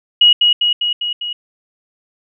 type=tone with echo; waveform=sine; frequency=2900 Hz; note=F#7; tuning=35 cents flat; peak=-5 dBFS; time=0.21-0.33 s; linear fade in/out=5 ms; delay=200 ms; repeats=5; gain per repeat=-3 dB; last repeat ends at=1.33 s; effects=none